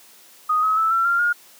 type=tone with pitch steps; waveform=sine; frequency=1244.5 / 1278.7 / 1313.9 / 1350.1 / 1387.3 / 1425.4 Hz; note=D#6 / D#6 / E6 / E6 / F6 / F6; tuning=0 / +47 / -6 / +41 / -12 / +35 cents; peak=-16 dBFS; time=0.49-1.33 s; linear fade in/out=10 ms; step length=140 ms; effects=white hiss -49 dBFS RMS until 1.59 s + high-pass 200 Hz 12 dB/octave